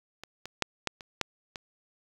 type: clicks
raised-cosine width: 0.2 ms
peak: -23 / -21 / -8 / -11 / -26 / -9 / -20 dBFS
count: 7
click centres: 0.236 / 0.456 / 0.623 / 0.873 / 1.008 / 1.213 / 1.558 s
effects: 7-bit